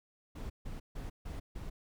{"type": "noise bursts", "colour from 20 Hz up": "brown", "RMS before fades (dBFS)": -41, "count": 5, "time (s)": [0.35, 1.7], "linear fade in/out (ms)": 10, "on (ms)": 150, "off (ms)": 150, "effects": []}